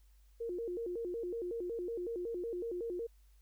sine tone with vibrato, 406 Hz, G#4, 39 cents flat, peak -36 dBFS, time 0.4-3.07 s, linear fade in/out 10 ms, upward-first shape square, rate 5.4 Hz, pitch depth 230 cents each way, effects added 50 Hz sine -60 dBFS peak until 3.41 s + white hiss -75 dBFS RMS until 3.41 s

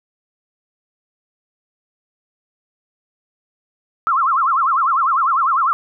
sine tone with vibrato, 1200 Hz, D6, 37 cents sharp, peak -13 dBFS, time 4.07-5.73 s, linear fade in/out 0 ms, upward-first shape sine, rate 10 Hz, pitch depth 250 cents each way, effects none

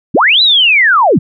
sine linear two-way sweep, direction up then down, 102.4 to 4040 to 102.4 Hz, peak -5 dBFS, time 0.14-1.19 s, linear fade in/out 10 ms, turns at 0.42 s, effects none

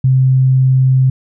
sine tone, 130.81 Hz, C3, in tune, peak -7 dBFS, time 0.04-1.1 s, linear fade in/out 5 ms, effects none

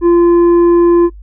triangle tone with tanh clipping, 344.5 Hz, F4, 24 cents flat, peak -6 dBFS, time 0.01-1.1 s, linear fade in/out 50 ms, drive 10 dB, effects noise-tail reverb RT60 0.1 s tail -21 dB re dry + added 50 Hz sine -30 dBFS peak until 1.22 s

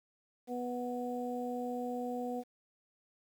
harmonic tone, 245.8 Hz, B3, 8 cents flat, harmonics 1 / 2 / 3, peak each -38 / -39 / -41 dBFS, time 0.47-2.44 s, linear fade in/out 50 ms, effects 10-bit

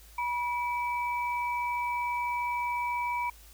sine tone pair together, 970 / 2307 Hz, B5 / D7, -31 / -31 cents, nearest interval octave + minor third, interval 1500 cents, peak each -29 / -35 dBFS, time 0.18-3.3 s, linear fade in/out 5 ms, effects added 53 Hz sine -52 dBFS peak until 3.53 s + white hiss -56 dBFS RMS until 3.53 s

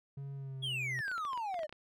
triangle tone with pitch glide, 138.59 to 129.31 Hz, C#3 to C3, 0 to -20 cents, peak -38 dBFS, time 0.17-1.01 s, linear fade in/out 5 ms, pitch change -120 cents, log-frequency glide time 0.34-0.74 s
triangle exponential sweep, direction down, 3384 to 592 Hz, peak -33 dBFS, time 0.62-1.67 s, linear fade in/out 20 ms
clicks, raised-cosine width 0.3 ms, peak -32 dBFS, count 12, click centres 0.99 / 1.081 / 1.115 / 1.18 / 1.251 / 1.332 / 1.376 / 1.543 / 1.592 / 1.633 / 1.694 / 1.726 s
effects none

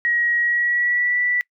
sine tone with pitch glide, 1900 to 1963.6 Hz, A#6 to B6, +33 to -10 cents, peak -17 dBFS, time 0.05-1.41 s, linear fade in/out 0 ms, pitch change +57 cents, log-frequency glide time 0.39-1.19 s, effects noise-tail reverb RT60 0.1 s tail -24 dB re dry

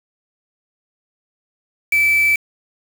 sine tone with quantisation, 2316 Hz, D7, 25 cents flat, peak -12 dBFS, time 1.92-2.36 s, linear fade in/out 5 ms, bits 4, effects none

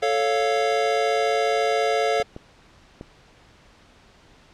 square chord, A augmented, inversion none, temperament equal, 440 / 554.4 / 698.5 Hz, A4 / C#5 / E#5, 0 / 0 / 0 cents, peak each -24 / -26 / -24 dBFS, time 0.02-2.23 s, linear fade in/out 10 ms
clicks, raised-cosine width 2 ms, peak -22 dBFS, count 3, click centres 2.2 / 2.364 / 3.011 s
effects pink hiss -53 dBFS RMS until 4.53 s + low-pass 5000 Hz 12 dB/octave

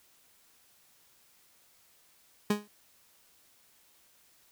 30% pulse tone with exponential decay, 207.7 Hz, G#3, in tune, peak -19 dBFS, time 2.5-2.68 s, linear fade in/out 5 ms, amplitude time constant 37 ms, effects white hiss -64 dBFS RMS until 4.51 s

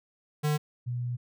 square / sine tone pair in turn, 150 / 122.05 Hz, D3 / B2, +37 / -20 cents, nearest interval major third, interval 357 cents, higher first, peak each -25 / -29 dBFS, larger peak first, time 0.43-0.58 / 0.86-1.17 s, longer second, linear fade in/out 20 ms, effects none

